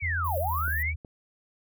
sine linear two-way sweep, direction down then up, 2349 to 523.3 to 2349 Hz, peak -27 dBFS, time 0-0.94 s, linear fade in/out 50 ms, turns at 0.38 s
sine tone with pitch glide, 84.7 to 78.12 Hz, E2 to D#2, +48 to +8 cents, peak -29 dBFS, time 0.02-0.96 s, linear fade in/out 10 ms, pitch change -140 cents, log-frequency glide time 0.39-0.71 s
white high-pass noise, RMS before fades -39 dBFS, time 0.24-0.83 s, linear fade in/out 10 ms, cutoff 11000 Hz, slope 96 dB/octave
clicks, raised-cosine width 2 ms, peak -31 dBFS, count 2, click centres 0.68 / 1.048 s
effects none

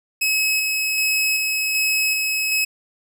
sawtooth tone with tremolo, 2566 Hz, E7, 47 cents flat, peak -14 dBFS, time 0.21-2.65 s, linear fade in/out 10 ms, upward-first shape square, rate 1.3 Hz, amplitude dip 25%, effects none

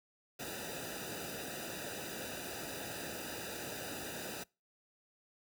pink noise with comb filter, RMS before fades -43 dBFS, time 0.39-4.44 s, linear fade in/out 10 ms, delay 0.92 ms, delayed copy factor -0.9, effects noise-tail reverb RT60 0.3 s tail -26 dB re dry + high-pass 60 Hz 12 dB/octave

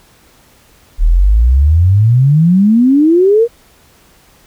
sine exponential sweep, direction up, 36.71 to 482.3 Hz, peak -5 dBFS, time 0.98-3.48 s, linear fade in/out 50 ms, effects pink hiss -47 dBFS RMS until 4.46 s

